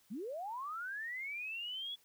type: linear sweep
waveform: sine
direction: up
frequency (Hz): 174.61 to 3413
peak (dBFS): -39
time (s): 0.1-1.96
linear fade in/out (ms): 20
effects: white hiss -69 dBFS RMS until 2.04 s